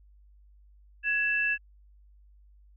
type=tone pair together; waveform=sine; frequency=1674 / 2657 Hz; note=G#6 / E7; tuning=+13 / +13 cents; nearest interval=minor sixth; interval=800 cents; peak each=-27 dBFS; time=1.03-1.58 s; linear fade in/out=50 ms; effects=added 50 Hz sine -54 dBFS peak until 2.76 s